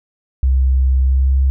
sine tone with pitch glide, 65.41 to 66.82 Hz, C2 to C2, 0 to +37 cents, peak -10 dBFS, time 0.43-1.5 s, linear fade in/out 0 ms, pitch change +37 cents, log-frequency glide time 1.01-1.36 s, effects none

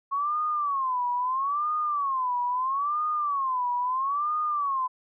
sine tone with vibrato, 1093 Hz, C#6, 25 cents flat, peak -24 dBFS, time 0.11-4.88 s, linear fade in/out 20 ms, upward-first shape sine, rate 0.76 Hz, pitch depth 200 cents each way, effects none

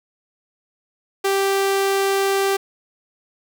sawtooth tone, 391.8 Hz, G4, 1 cent flat, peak -13 dBFS, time 1.24-2.57 s, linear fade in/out 10 ms, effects 7-bit

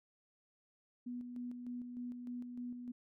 sine tone with tremolo, 244.8 Hz, B3, 15 cents flat, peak -40 dBFS, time 1.06-2.92 s, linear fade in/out 10 ms, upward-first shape square, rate 3.3 Hz, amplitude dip 40%, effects none

